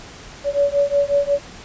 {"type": "beating tone pair", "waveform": "sine", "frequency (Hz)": [566, 571.5], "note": ["C#5", "D5"], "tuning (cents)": [36, -47], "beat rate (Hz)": 5.5, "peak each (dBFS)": -18, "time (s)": [0.44, 1.39], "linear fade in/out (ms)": 50, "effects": ["pink hiss -39 dBFS RMS until 1.64 s", "resampled to 16000 Hz"]}